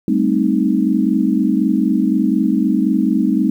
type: chord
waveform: sine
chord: A half-diminished seventh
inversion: third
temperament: equal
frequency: 196 / 220 / 261.6 / 311.1 Hz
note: G3 / A3 / C4 / Eb4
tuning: 0 / 0 / 0 / 0 cents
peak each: -18 dBFS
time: 0.08-3.5 s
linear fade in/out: 2 ms
effects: 8-bit